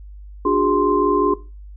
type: tone cluster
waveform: sine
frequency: 295.5 / 364.3 / 409.7 / 1046 Hz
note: D4 / F#4 / G#4 / C6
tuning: +11 / -27 / -24 / -1 cents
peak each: -20 dBFS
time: 0.45-1.34 s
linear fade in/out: 5 ms
effects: noise-tail reverb RT60 0.3 s tail -18 dB re dry + added 50 Hz sine -35 dBFS peak until 1.76 s